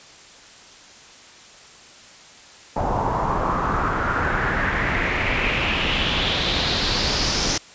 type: noise with low-pass filter sweep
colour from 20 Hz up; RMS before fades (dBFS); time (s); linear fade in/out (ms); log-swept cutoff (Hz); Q
pink; -22; 2.76-7.58; 5; 820 to 5800; 3.9
effects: white hiss -45 dBFS RMS until 7.74 s + resampled to 16000 Hz